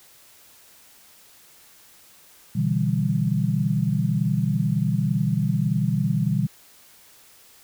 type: chord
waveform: sine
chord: E minor seventh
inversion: second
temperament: equal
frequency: 123.47 / 146.83 / 164.81 / 196 Hz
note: B2 / D3 / E3 / G3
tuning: 0 / 0 / 0 / 0 cents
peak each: -25 dBFS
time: 2.55-6.47 s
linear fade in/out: 10 ms
effects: white hiss -52 dBFS RMS until 7.63 s